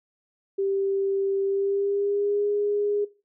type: tone with pitch glide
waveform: sine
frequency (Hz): 392 to 411.5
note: G4 to G#4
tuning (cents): 0 to -16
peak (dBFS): -22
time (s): 0.58-3.05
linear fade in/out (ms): 10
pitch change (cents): +84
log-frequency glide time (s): 1.44-2.47
effects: noise-tail reverb RT60 0.3 s tail -18 dB re dry